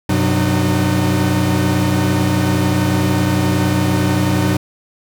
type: tone cluster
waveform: 45% pulse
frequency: 95.4 / 126.5 / 183.7 / 304.1 Hz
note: G2 / B2 / F#3 / D#4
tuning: -47 / +42 / -12 / -40 cents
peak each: -19 dBFS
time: 0.09-4.57 s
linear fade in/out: 5 ms
effects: 8-bit